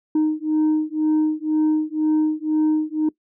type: beating tone pair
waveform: sine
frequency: 308.4 / 310.4 Hz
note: D#4 / D#4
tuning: -15 / -4 cents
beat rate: 2 Hz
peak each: -18 dBFS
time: 0.15-3.09 s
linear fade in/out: 5 ms
effects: noise-tail reverb RT60 0.1 s tail -21 dB re dry + tanh soft clip ceiling -14 dBFS